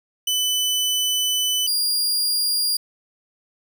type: tone pair in turn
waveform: sawtooth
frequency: 3000 / 4819 Hz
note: F#7 / D8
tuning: +23 / +44 cents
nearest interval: minor sixth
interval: 821 cents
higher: second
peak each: -16 dBFS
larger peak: neither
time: 0.27-1.67 / 1.67-2.77 s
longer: first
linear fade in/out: 5 ms
effects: none